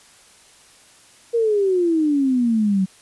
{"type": "exponential sweep", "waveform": "sine", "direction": "down", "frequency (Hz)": [475.3, 185], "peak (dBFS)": -15, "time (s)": [1.33, 2.86], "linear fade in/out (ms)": 20, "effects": ["white hiss -50 dBFS RMS until 3.01 s", "resampled to 24000 Hz"]}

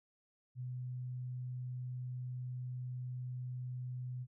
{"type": "tone", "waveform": "sine", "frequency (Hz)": 125.6, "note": "B2", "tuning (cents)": 30, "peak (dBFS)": -39, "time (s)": [0.55, 4.27], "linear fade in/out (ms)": 50, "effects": []}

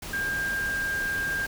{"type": "tone in noise", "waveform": "sine", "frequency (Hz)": 1600, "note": "G6", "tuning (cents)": 35, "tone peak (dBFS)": -26, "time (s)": [0.13, 1.46], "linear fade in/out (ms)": 5, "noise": "pink", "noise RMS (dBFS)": -37, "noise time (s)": [0.02, 1.47], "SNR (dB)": 8, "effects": []}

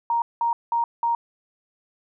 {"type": "tone bursts", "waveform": "sine", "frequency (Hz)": 935, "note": "A#5", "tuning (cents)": 5, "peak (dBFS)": -19, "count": 4, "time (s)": [0.1, 1.15], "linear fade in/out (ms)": 2, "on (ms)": 120, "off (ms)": 190, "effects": []}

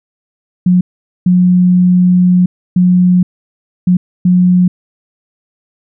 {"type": "tone bursts at uneven times", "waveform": "sine", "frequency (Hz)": 180.3, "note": "F#3", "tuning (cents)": -45, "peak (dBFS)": -5, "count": 5, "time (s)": [[0.66, 0.81], [1.26, 2.46], [2.76, 3.23], [3.87, 3.97], [4.25, 4.68]], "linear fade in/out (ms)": 5, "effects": []}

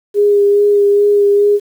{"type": "tone with vibrato", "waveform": "sine", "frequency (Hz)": 407.9, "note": "G#4", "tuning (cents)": -31, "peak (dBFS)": -7, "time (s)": [0.14, 1.6], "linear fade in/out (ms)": 50, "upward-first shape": "sine", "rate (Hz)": 2.4, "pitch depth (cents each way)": 16, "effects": ["7-bit"]}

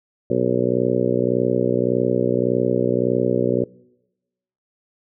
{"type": "harmonic tone", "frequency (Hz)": 61.74, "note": "B1", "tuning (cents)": 0, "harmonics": [2, 3, 4, 5, 6, 7, 8, 9], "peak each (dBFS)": [-27, -26, -24, -30, -22, -24, -24, -26], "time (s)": [0.3, 3.64], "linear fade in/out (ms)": 5, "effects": ["noise-tail reverb RT60 1.0 s tail -24 dB re dry"]}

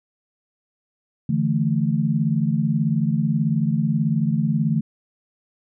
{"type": "chord", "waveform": "sine", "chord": "D suspended second", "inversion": "none", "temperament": "just", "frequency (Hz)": [146.83, 165.19, 220.2], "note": ["D3", "E3", "A3"], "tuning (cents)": [0, 4, 2], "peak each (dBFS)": -22, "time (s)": [1.29, 4.81], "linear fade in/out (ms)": 5, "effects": []}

